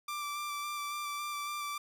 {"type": "tone with vibrato", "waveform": "sawtooth", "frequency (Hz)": 1174.7, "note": "D6", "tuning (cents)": 0, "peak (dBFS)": -32, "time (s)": [0.08, 1.78], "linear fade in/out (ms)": 5, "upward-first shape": "square", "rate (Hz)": 3.6, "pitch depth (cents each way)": 13, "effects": []}